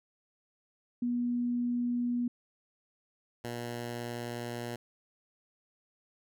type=tone pair in turn; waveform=sine / 10% pulse; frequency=242.3 / 119.28 Hz; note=B3 / A#2; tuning=-33 / +40 cents; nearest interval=octave; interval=1227 cents; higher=first; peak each=-28 dBFS; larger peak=neither; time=1.02-2.28 / 3.44-4.76 s; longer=second; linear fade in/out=5 ms; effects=none